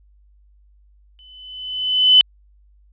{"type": "tone with exponential growth", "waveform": "sine", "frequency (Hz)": 3018, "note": "F#7", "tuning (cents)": 34, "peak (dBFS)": -5, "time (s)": [1.19, 2.21], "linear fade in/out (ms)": 0, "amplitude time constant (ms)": 220, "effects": ["added 50 Hz sine -50 dBFS peak until 2.92 s", "resampled to 8000 Hz"]}